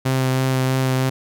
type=tone with vibrato; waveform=sawtooth; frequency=130.81 Hz; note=C3; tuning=in tune; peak=-13 dBFS; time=0.05-1.1 s; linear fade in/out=10 ms; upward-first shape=sine; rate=3.1 Hz; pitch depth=12 cents each way; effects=none